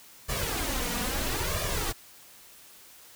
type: noise with flanger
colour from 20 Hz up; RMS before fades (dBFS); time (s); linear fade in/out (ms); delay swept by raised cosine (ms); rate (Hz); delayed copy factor
pink; -30; 0.28-1.93; 20; 1.7 to 4.2; 0.75; +0.7
effects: white hiss -52 dBFS RMS until 3.15 s